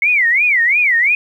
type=tone with vibrato; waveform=sine; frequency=2135 Hz; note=C7; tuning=34 cents sharp; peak=-10 dBFS; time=0.02-1.15 s; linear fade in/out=2 ms; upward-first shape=sine; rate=2.9 Hz; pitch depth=260 cents each way; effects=8-bit